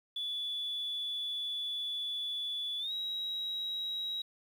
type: tone with pitch glide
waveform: sine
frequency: 3443 to 3842 Hz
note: A7 to B7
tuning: -38 to -48 cents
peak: -33 dBFS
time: 0.16-4.22 s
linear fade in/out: 5 ms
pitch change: +190 cents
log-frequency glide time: 2.79-2.92 s
effects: tanh soft clip ceiling -29 dBFS + 10-bit